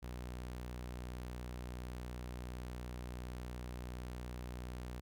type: tone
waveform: sawtooth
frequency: 61.4 Hz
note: B1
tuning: 9 cents flat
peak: -39 dBFS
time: 0.02-5.01 s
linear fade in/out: 20 ms
effects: none